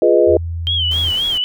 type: chord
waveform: sine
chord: F half-diminished seventh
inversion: none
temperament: equal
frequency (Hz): 349.2 / 415.3 / 493.9 / 622.3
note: F4 / Ab4 / Cb5 / Eb5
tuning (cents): 0 / 0 / 0 / 0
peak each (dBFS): -14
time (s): 0.02-0.37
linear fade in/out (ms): 2
type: tone with pitch glide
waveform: sine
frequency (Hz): 83.9 to 82.55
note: E2 to E2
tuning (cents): +31 to +3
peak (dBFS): -20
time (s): 0.26-1.14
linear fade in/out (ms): 50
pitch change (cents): -28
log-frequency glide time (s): 0.69-0.81
type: tone with vibrato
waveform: sine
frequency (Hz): 3136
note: G7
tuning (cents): 0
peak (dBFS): -15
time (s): 0.67-1.44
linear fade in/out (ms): 0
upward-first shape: sine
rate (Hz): 3.8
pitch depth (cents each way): 110
type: noise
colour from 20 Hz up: pink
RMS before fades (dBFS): -33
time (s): 0.91-1.38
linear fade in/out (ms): 5
effects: none